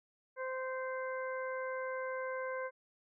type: harmonic tone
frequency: 519 Hz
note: C5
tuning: 14 cents flat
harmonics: 1 / 2 / 3 / 4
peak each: -38 / -43 / -44 / -49 dBFS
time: 0.36-2.71 s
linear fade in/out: 50 ms
effects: none